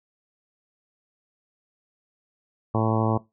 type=harmonic tone; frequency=110.9 Hz; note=A2; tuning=14 cents sharp; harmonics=1 / 2 / 3 / 4 / 5 / 6 / 7 / 8 / 9 / 10; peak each=-24 / -27 / -29 / -30 / -31 / -32 / -32 / -33 / -34 / -34 dBFS; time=2.74-3.18 s; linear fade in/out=10 ms; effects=noise-tail reverb RT60 0.2 s tail -19 dB re dry